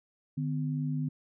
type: tone pair together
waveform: sine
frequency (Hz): 150.43 / 253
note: D3 / B3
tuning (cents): +42 / +42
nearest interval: major sixth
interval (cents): 900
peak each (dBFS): -30 / -34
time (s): 0.37-1.09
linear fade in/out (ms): 10
effects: none